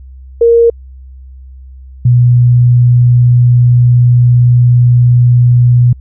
sine tone pair in turn, 466.2 / 122.2 Hz, A#4 / B2, 0 / -18 cents, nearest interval octave + major seventh, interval 2318 cents, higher first, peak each -3 dBFS, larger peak neither, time 0.41-0.7 / 2.05-5.93 s, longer second, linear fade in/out 5 ms, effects added 65 Hz sine -29 dBFS peak until 6 s

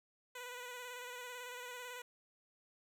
10% pulse tone with vibrato, 493.6 Hz, B4, 1 cent flat, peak -37 dBFS, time 0.35-2.02 s, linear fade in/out 5 ms, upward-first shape square, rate 18 Hz, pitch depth 27 cents each way, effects none

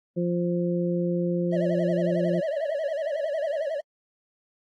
harmonic tone, 174.61 Hz, F3, in tune, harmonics 1 / 2 / 3, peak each -25 / -28 / -30 dBFS, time 0.16-2.41 s, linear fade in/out 20 ms
triangle tone with vibrato, 604 Hz, D5, 48 cents sharp, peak -24 dBFS, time 1.52-3.81 s, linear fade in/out 10 ms, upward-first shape sine, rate 11 Hz, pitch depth 150 cents each way
effects AAC 32 kbps

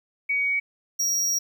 sine / square tone pair in turn, 2251 / 5672 Hz, C#7 / F8, +26 / +26 cents, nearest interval octave + major third, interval 1600 cents, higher second, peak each -21 / -22 dBFS, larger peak first, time 0.29-0.6 / 0.99-1.39 s, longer second, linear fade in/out 10 ms, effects 10-bit

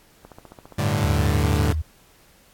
click train, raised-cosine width 1 ms, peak -27 dBFS, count 12, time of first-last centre 0.25-0.993 s, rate 14.8 Hz
sawtooth chord, G suspended second, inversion none, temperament equal, 98 / 110 / 146.83 Hz, G2 / A2 / D3, 0 / 0 / 0 cents, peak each -20 / -20 / -20 dBFS, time 0.78-1.73 s, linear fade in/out 10 ms
sine tone, 77.78 Hz, D#2, in tune, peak -21 dBFS, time 1.03-1.82 s, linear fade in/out 10 ms
effects pink hiss -55 dBFS RMS until 2.53 s + AAC 64 kbps

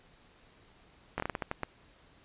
slowing click train, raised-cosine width 0.5 ms, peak -17 dBFS, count 9, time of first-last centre 1.18-1.633 s, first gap 19 ms, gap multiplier 1.3, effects pink hiss -61 dBFS RMS until 2.24 s + resampled to 8000 Hz

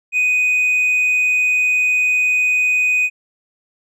triangle tone with hard clipping, 2494 Hz, D#7, 3 cents sharp, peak -12 dBFS, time 0.12-3.1 s, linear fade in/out 50 ms, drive 1 dB, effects none

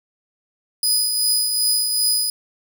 20% pulse tone with tremolo, 4978 Hz, D#8, in tune, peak -9 dBFS, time 0.83-2.3 s, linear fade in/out 2 ms, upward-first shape triangle, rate 2.6 Hz, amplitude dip 45%, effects none

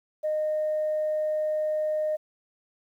sine tone, 615 Hz, D#5, 20 cents flat, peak -23 dBFS, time 0.23-2.17 s, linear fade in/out 20 ms, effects tanh soft clip ceiling -20 dBFS + 10-bit

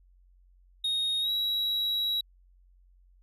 triangle tone with pitch glide, 3729 to 3878 Hz, A#7 to B7, 0 to -32 cents, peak -25 dBFS, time 0.84-2.21 s, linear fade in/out 5 ms, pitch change +68 cents, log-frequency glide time 1.21-1.3 s, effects added 45 Hz sine -57 dBFS peak until 3.22 s

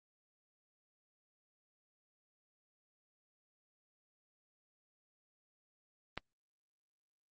click, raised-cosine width 0.3 ms, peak -21 dBFS, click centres 6.176 s, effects Opus 32 kbps

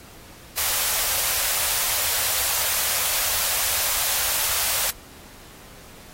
white band-stop noise, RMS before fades -23 dBFS, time 0.57-4.91 s, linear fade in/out 10 ms, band 100 to 490 Hz, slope 48 dB/octave, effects pink hiss -46 dBFS RMS until 6.13 s + AAC 48 kbps

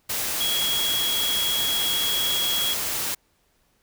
sine tone in noise, 3322 Hz, G#7, in tune, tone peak -23 dBFS, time 0.4-2.74 s, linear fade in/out 10 ms, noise white, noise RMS -27 dBFS, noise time 0.09-3.15 s, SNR +1 dB, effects pink hiss -66 dBFS RMS until 3.82 s

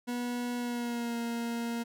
40% pulse tone with pitch glide, 243.1 to 233.9 Hz, B3 to A#3, -27 to +6 cents, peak -31 dBFS, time 0.07-1.84 s, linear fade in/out 20 ms, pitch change -67 cents, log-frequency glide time 0.57-1.17 s, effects none

